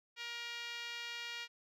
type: tone with band-pass filter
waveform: 5% pulse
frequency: 472.4 Hz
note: A#4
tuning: 23 cents sharp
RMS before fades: -44 dBFS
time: 0.16-1.48 s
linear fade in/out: 50 ms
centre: 2400 Hz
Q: 1.2
effects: none